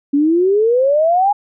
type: exponential sweep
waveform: sine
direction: up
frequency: 277.2 to 837 Hz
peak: -10 dBFS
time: 0.13-1.33 s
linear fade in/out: 10 ms
effects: none